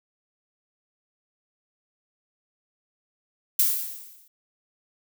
violet noise with exponential decay, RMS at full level -18 dBFS, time 3.59-4.28 s, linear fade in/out 5 ms, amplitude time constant 150 ms, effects none

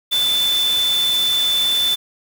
sine tone in noise, 3516 Hz, A7, 2 cents flat, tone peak -15 dBFS, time 0.11-1.96 s, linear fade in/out 20 ms, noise white, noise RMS -27 dBFS, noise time 0.11-1.96 s, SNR +9 dB, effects none

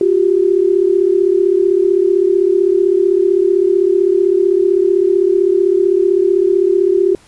sine tone pair together, 356.3 / 392 Hz, F4 / G4, +35 / 0 cents, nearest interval major second, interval 165 cents, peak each -12 dBFS, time 0.01-7.15 s, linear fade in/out 2 ms, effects pink hiss -47 dBFS RMS until 7.27 s + resampled to 24000 Hz

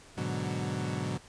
30% pulse chord, G# half-diminished seventh, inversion none, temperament equal, 103.83 / 123.47 / 146.83 / 185 Hz, G#2 / B2 / D3 / F#3, 0 / 0 / 0 / 0 cents, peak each -35 / -34 / -34 / -34 dBFS, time 0.17-1.18 s, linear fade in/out 10 ms, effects pink hiss -54 dBFS RMS until 1.28 s + resampled to 22050 Hz

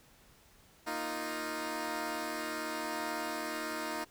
10% pulse chord, Bb suspended fourth, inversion none, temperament equal, 233.1 / 311.1 / 349.2 Hz, Bb3 / Eb4 / F4, 0 / 0 / 0 cents, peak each -35 / -29 / -33 dBFS, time 0.86-4.05 s, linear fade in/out 20 ms, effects pink hiss -62 dBFS RMS until 4.1 s

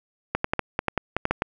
clicks, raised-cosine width 0.5 ms, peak -7 dBFS, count 11, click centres 0.35 / 0.444 / 0.535 / 0.593 / 0.791 / 0.883 / 0.977 / 1.166 / 1.254 / 1.31 / 1.421 s, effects none

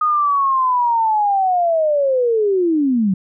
sine linear sweep, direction down, 1244.5 to 180.6 Hz, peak -13 dBFS, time 0.01-3.14 s, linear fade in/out 5 ms, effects none

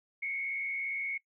sine tone with frequency modulation, 2200 Hz, C#7, 14 cents flat, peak -32 dBFS, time 0.22-1.18 s, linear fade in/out 10 ms, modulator 77.3 Hz, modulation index 0.71, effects noise-tail reverb RT60 0.1 s tail -22 dB re dry

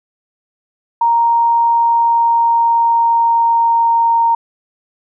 sine tone with pitch glide, 932.3 to 925.3 Hz, A#5 to A#5, 0 to -13 cents, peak -9 dBFS, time 1.01-4.35 s, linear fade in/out 5 ms, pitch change -13 cents, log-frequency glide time 1.62-4.16 s, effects none

